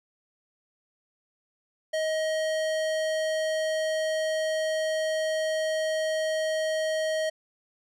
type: tone with hard clipping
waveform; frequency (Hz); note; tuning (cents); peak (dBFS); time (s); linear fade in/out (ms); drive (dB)
sine; 630; D#5; +21; -27; 1.93-7.3; 10; 18
effects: none